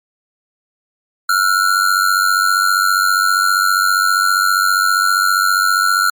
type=ring-modulated tone; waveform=square; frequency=1396.9 Hz; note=F6; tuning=in tune; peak=-9 dBFS; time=1.29-6.1 s; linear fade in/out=5 ms; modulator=47.5 Hz; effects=MP3 96 kbps